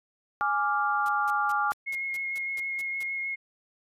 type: chord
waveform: sine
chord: D diminished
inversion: second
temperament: equal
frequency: 830.6 / 1174.7 / 1396.9 Hz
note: Ab5 / D6 / F6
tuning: 0 / 0 / 0 cents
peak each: -28 dBFS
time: 0.41-1.72 s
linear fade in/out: 0 ms
type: noise bursts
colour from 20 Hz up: white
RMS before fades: -45 dBFS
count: 10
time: 1.06-3.03 s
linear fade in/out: 0 ms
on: 26 ms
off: 190 ms
type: tone with vibrato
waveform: sine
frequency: 2159 Hz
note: C#7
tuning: 46 cents flat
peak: -29 dBFS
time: 1.86-3.36 s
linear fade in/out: 20 ms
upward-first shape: sine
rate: 6.5 Hz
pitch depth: 13 cents each way
effects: resampled to 32000 Hz

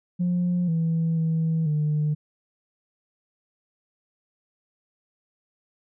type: tone with pitch steps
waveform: sine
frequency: 177.3 / 163.9 / 161.7 / 150.9 Hz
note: F3 / E3 / E3 / D3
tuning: +26 / -10 / -33 / +47 cents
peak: -19 dBFS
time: 0.19-2.15 s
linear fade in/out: 20 ms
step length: 490 ms
effects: tanh soft clip ceiling -18 dBFS

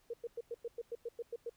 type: tone bursts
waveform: sine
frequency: 469.2 Hz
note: A#4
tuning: 11 cents sharp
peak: -37 dBFS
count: 11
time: 0.1-1.496 s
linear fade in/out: 5 ms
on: 36 ms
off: 100 ms
effects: pink hiss -71 dBFS RMS until 1.56 s

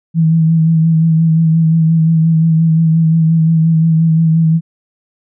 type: tone with vibrato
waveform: sine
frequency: 162 Hz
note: E3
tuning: 30 cents flat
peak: -7 dBFS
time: 0.14-4.61 s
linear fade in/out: 50 ms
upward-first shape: sine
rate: 5.7 Hz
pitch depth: 30 cents each way
effects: none

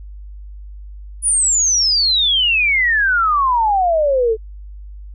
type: exponential sweep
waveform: sine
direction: down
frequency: 9950 to 426.5 Hz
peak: -12 dBFS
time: 1.22-4.37 s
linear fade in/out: 50 ms
effects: added 50 Hz sine -31 dBFS peak until 5.14 s

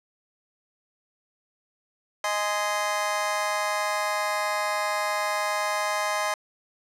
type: chord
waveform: 25% pulse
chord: Ab major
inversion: second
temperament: just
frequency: 623 / 830.6 / 1038.3 Hz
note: Eb5 / Ab5 / C6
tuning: +2 / 0 / -14 cents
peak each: -25 / -26 / -25 dBFS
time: 2.24-6.34 s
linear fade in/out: 2 ms
effects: low-pass 11000 Hz 12 dB/octave

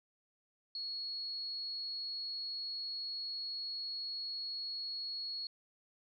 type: tone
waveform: sine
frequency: 4338 Hz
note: C#8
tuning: 38 cents flat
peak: -38 dBFS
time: 0.75-5.47 s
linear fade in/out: 2 ms
effects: none

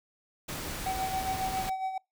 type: noise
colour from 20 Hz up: pink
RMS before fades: -37 dBFS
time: 0.48-1.7 s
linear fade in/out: 10 ms
type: tone with tremolo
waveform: triangle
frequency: 760 Hz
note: F#5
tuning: 46 cents sharp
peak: -26 dBFS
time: 0.86-1.98 s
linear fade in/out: 5 ms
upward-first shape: sine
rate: 7.3 Hz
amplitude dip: 60%
effects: noise-tail reverb RT60 0.2 s tail -26 dB re dry

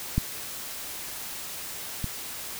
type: clicks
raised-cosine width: 5 ms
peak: -10 / -17 dBFS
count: 2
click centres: 0.18 / 2.043 s
effects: white hiss -37 dBFS RMS until 2.59 s

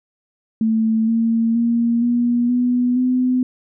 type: tone with pitch steps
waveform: sine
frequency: 222.1 / 227.9 / 234 / 240.1 / 246.4 / 252.9 Hz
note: A3 / A#3 / A#3 / B3 / B3 / B3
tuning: +16 / -39 / +7 / -49 / -4 / +41 cents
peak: -14 dBFS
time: 0.61-3.43 s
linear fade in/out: 2 ms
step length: 470 ms
effects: none

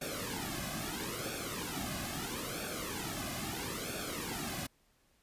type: noise with flanger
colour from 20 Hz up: pink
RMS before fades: -39 dBFS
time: 0.01-4.67 s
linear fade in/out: 10 ms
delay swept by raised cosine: 1 to 2.2 ms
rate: 0.76 Hz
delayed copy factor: -0.8
effects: pink hiss -71 dBFS RMS until 5.22 s + resampled to 32000 Hz

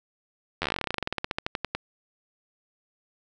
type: slowing click train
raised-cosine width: 0.3 ms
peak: -11 dBFS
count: 28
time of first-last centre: 0.62-1.75 s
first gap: 11 ms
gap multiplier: 1.09
effects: none

